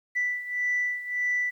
sine beating tone pair, 1975.5 / 1977.2 Hz, B6 / B6, 0 / +1 cents, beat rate 1.7 Hz, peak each -26 / -30 dBFS, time 0.15-1.51 s, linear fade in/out 20 ms, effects tanh soft clip ceiling -19 dBFS + 10-bit

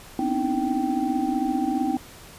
sine tone cluster, 250.1 / 265.4 / 296.2 / 319 / 777 Hz, B3 / C4 / D4 / D#4 / G5, +22 / +25 / +15 / +43 / -16 cents, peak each -28 dBFS, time 0.19-1.97 s, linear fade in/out 2 ms, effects pink hiss -45 dBFS RMS until 2.38 s + resampled to 32000 Hz

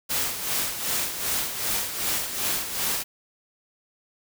white noise with tremolo, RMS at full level -25 dBFS, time 0.09-3.04 s, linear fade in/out 20 ms, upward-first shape sine, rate 2.6 Hz, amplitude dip 60%, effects none

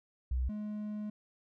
sine / triangle tone pair in turn, 63.2 / 210.6 Hz, B1 / G#3, +41 / +24 cents, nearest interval octave + major sixth, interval 2083 cents, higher second, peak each -29 / -34 dBFS, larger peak first, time 0.31-0.49 / 0.49-1.1 s, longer second, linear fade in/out 5 ms, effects none

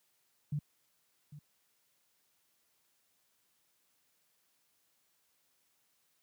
sine tone with echo, 147.1 Hz, D3, 3 cents sharp, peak -31 dBFS, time 0.52-0.59 s, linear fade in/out 5 ms, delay 800 ms, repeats 1, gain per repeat -15 dB, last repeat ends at 1.39 s, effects white hiss -75 dBFS RMS until 6.22 s + high-pass 80 Hz 12 dB/octave

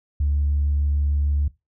sine tone with vibrato, 72.2 Hz, D2, 29 cents flat, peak -17 dBFS, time 0.2-1.48 s, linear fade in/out 5 ms, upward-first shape triangle, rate 6.7 Hz, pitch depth 10 cents each way, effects noise-tail reverb RT60 0.2 s tail -19 dB re dry + tanh soft clip ceiling -14 dBFS

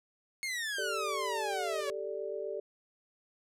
sawtooth exponential sweep, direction down, 2189 to 555 Hz, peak -30 dBFS, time 0.43-1.9 s, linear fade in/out 0 ms
sine chord, G suspended second, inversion none, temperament equal, 392 / 440 / 587.3 Hz, G4 / A4 / D5, 0 / 0 / 0 cents, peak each -39 dBFS, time 0.78-2.6 s, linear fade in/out 5 ms
clicks, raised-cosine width 0.3 ms, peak -39 dBFS, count 2, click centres 1.531 / 1.807 s
effects low-pass 11000 Hz 12 dB/octave

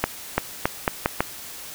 accelerating click train, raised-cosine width 0.5 ms, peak -3 dBFS, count 6, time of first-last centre 0.04-1.206 s, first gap 340 ms, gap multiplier 0.81, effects white hiss -38 dBFS RMS until 1.74 s

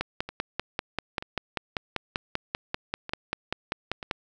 two click trains, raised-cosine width 0.3 ms, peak -20 / -11 dBFS, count 5 / 22, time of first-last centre 0.29-4.028 / 0.01-4.112 s, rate 1.07 / 5.12 Hz, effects none

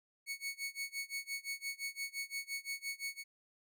sawtooth tone with tremolo, 2217 Hz, C#7, in tune, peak -33 dBFS, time 0.26-3.24 s, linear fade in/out 50 ms, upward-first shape sine, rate 5.8 Hz, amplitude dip 95%, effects none

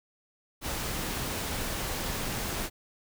pink noise, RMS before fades -33 dBFS, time 0.61-2.7 s, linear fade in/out 50 ms, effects none

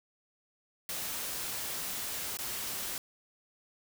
white noise with dropouts, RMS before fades -37 dBFS, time 0.89-2.98 s, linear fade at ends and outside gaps 1 ms, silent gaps 2.371-2.388 s, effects none

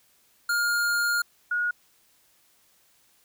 square / sine tone pair in turn, 1414 / 1445.4 Hz, F6 / F#6, +21 / -41 cents, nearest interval unison, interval 38 cents, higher second, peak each -23 / -23 dBFS, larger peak neither, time 0.49-1.22 / 1.51-1.71 s, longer first, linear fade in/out 5 ms, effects white hiss -63 dBFS RMS until 3.24 s

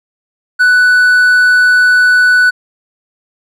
triangle tone with hard clipping, 1487 Hz, F#6, 8 cents sharp, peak -6 dBFS, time 0.59-2.51 s, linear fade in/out 20 ms, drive 6 dB, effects none

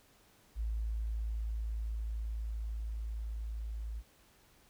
sine tone with level ramp, 55 Hz, A1, in tune, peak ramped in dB -32 to -37 dBFS, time 0.55-4.03 s, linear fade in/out 50 ms, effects pink hiss -65 dBFS RMS until 4.69 s

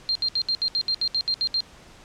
sine tone bursts, 4186 Hz, C8, in tune, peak -20 dBFS, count 12, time 0.09-1.605 s, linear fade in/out 0 ms, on 63 ms, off 69 ms, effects pink hiss -49 dBFS RMS until 2.04 s + low-pass 7000 Hz 12 dB/octave

